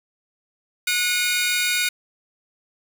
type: tone cluster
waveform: sawtooth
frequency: 1461 / 2168 / 2424 / 3726 Hz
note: F#6 / C#7 / D#7 / A#7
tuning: -22 / -39 / -46 / -2 cents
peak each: -22 dBFS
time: 0.87-1.89 s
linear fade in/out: 5 ms
effects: none